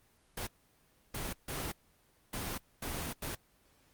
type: noise bursts at uneven times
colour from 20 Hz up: pink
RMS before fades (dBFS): -38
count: 6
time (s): 0.37-0.47 / 1.14-1.33 / 1.48-1.72 / 2.33-2.58 / 2.82-3.13 / 3.22-3.35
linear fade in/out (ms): 5
effects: pink hiss -68 dBFS RMS until 3.93 s + Opus 24 kbps